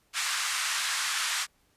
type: band-pass noise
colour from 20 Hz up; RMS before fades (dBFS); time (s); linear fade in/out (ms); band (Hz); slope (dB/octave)
pink; -30; 0.13-1.47; 50; 1200 to 9600; 24
effects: pink hiss -68 dBFS RMS until 1.76 s + resampled to 32000 Hz